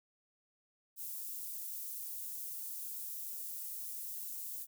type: high-pass noise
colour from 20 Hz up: white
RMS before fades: -43 dBFS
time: 0.96-4.67 s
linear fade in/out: 50 ms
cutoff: 11000 Hz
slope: 12 dB/octave
effects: none